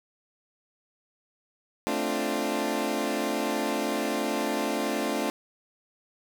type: chord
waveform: 20% pulse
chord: D minor seventh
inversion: second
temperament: equal with one note detuned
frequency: 220 / 263 / 293.7 / 349.2 Hz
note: A3 / C4 / D4 / F4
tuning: 0 / +9 / 0 / 0 cents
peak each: -27 / -28 / -26 / -28 dBFS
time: 1.87-5.3 s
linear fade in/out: 0 ms
effects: none